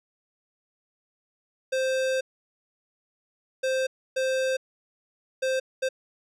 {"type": "tone bursts at uneven times", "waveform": "square", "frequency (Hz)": 523.3, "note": "C5", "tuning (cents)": 0, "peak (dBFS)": -24, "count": 5, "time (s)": [[1.72, 2.21], [3.63, 3.87], [4.16, 4.57], [5.42, 5.6], [5.82, 5.89]], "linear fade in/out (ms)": 10, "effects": ["low-pass 8000 Hz 12 dB/octave"]}